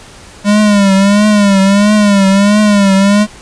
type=tone with vibrato; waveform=square; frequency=202.2 Hz; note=G#3; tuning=46 cents flat; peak=-6 dBFS; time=0.44-3.27 s; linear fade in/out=50 ms; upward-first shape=triangle; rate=1.5 Hz; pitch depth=94 cents each way; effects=pink hiss -35 dBFS RMS until 3.41 s + resampled to 22050 Hz